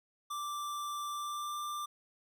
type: tone with pitch glide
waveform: square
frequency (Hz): 1174.7 to 1185.6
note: D6 to D6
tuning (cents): 0 to +16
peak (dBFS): -37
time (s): 0.3-1.86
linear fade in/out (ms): 10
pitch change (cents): +16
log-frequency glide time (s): 1.11-1.57
effects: none